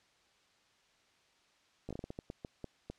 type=slowing click train; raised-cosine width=2 ms; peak=-28 dBFS; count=12; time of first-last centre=1.89-2.9 s; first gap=16 ms; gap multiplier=1.32; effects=white hiss -69 dBFS RMS until 2.98 s + low-pass 5000 Hz 12 dB/octave